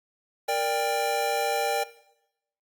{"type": "chord", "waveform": "square", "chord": "G minor", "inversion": "first", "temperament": "equal with one note detuned", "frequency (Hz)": [466.2, 587.3, 794.9], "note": ["Bb4", "D5", "G5"], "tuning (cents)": [0, 0, 24], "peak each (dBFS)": [-31, -30, -27], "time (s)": [0.48, 1.84], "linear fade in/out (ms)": 10, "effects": ["noise-tail reverb RT60 0.8 s tail -17 dB re dry", "Opus 48 kbps"]}